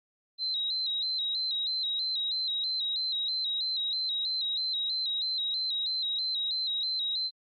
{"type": "tone with vibrato", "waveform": "sine", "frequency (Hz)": 3951, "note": "B7", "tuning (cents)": 0, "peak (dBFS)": -28, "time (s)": [0.38, 7.31], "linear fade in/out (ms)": 50, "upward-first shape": "square", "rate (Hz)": 3.1, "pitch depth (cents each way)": 59, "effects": ["Opus 48 kbps"]}